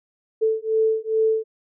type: beating tone pair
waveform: sine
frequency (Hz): 440 / 442.4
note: A4 / A4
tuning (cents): 0 / +9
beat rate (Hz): 2.4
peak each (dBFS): -21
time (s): 0.41-1.44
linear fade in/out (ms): 20
effects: none